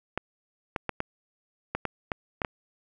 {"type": "clicks", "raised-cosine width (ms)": 0.5, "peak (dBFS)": -13, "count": 9, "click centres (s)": [0.176, 0.762, 0.893, 1.004, 1.75, 1.853, 2.118, 2.418, 2.448], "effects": []}